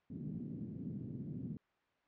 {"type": "band-pass noise", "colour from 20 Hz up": "pink", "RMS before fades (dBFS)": -44, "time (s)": [0.1, 1.57], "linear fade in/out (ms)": 2, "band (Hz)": [130, 260], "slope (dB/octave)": 24, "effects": ["white hiss -75 dBFS RMS until 2.07 s", "low-pass 2000 Hz 12 dB/octave"]}